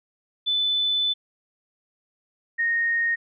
sine tone pair in turn, 3504 / 1856.2 Hz, A7 / A#6, -8 / -8 cents, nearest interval major seventh, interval 1100 cents, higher first, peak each -20 dBFS, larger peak neither, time 0.46-1.14 / 2.58-3.16 s, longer first, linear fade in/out 20 ms, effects none

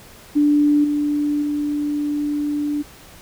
sine tone with level steps, 293.7 Hz, D4, in tune, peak -12 / -17 / -19 dBFS, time 0.35-2.83 s, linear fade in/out 20 ms, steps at 0.84 / 1.42 s, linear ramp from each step 5 ms, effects pink hiss -44 dBFS RMS until 3.21 s

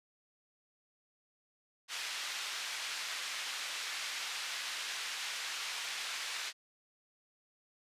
pink band-pass noise, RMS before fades -40 dBFS, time 1.88-6.53 s, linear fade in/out 50 ms, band 1800 to 5800 Hz, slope 12 dB/octave, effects resampled to 32000 Hz

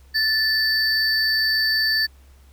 triangle tone pair together, 1757 / 4562 Hz, A6 / C#8, -3 / +49 cents, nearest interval octave + perfect fourth, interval 1652 cents, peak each -19 dBFS, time 0.14-2.07 s, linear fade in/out 20 ms, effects added 67 Hz sine -47 dBFS peak until 2.52 s + pink hiss -58 dBFS RMS until 2.52 s

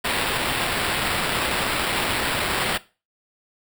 blue noise with sample-and-hold, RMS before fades -24 dBFS, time 0.04-2.78 s, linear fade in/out 10 ms, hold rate 6300 Hz, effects noise-tail reverb RT60 0.3 s tail -18 dB re dry

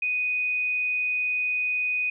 sine tone, 2489 Hz, D#7, in tune, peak -23 dBFS, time 0.02-2.1 s, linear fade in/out 5 ms, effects none

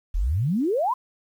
sine exponential sweep, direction up, 36.71 to 1072 Hz, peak -20 dBFS, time 0.14-0.94 s, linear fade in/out 10 ms, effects 9-bit

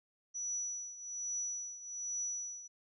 sine tone with tremolo, 5900 Hz, F#8, 6 cents flat, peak -34 dBFS, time 0.34-2.68 s, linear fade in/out 20 ms, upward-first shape triangle, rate 1.2 Hz, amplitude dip 80%, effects none

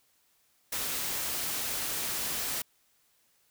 white noise, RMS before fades -33 dBFS, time 0.72-2.62 s, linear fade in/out 5 ms, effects white hiss -69 dBFS RMS until 3.5 s

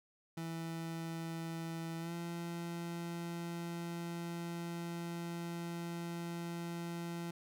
30% pulse tone with pitch glide, 164.81 to 170.43 Hz, E3 to F3, 0 to -42 cents, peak -37 dBFS, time 0.37-7.31 s, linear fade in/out 5 ms, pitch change +58 cents, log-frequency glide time 1.99-2.13 s, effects none

